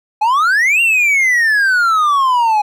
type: exponential two-way sweep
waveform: triangle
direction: up then down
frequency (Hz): 823 to 2794 to 823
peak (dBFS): -8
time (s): 0.21-2.62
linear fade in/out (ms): 10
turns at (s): 0.81
effects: none